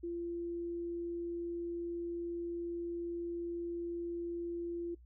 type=tone; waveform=sine; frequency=342.8 Hz; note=F4; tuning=32 cents flat; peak=-36 dBFS; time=0.03-4.95 s; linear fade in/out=10 ms; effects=noise-tail reverb RT60 0.1 s tail -20 dB re dry + added 60 Hz sine -55 dBFS peak until 5.05 s